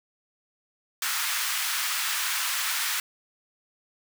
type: high-pass noise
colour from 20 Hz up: pink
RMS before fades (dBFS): -28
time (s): 1.02-3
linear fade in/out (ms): 2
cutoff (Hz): 1200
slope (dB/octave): 24
effects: none